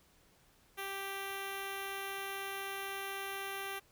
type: tone with notch filter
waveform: 5% pulse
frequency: 392 Hz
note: G4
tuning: in tune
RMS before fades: -41 dBFS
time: 0.77-3.8 s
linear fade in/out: 20 ms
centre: 4700 Hz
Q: 1.1
effects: pink hiss -67 dBFS RMS until 3.91 s